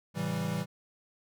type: chord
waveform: square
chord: A dominant seventh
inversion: none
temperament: equal with one note detuned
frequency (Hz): 110 / 135.58 / 164.81 / 196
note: A2 / C#3 / E3 / G3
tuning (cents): 0 / -38 / 0 / 0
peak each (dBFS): -40 / -40 / -34 / -36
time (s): 0.14-0.66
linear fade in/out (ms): 50
effects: none